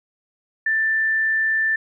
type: tone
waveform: sine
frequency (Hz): 1772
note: A6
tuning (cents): +12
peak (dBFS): -17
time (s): 0.66-1.76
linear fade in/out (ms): 5
effects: none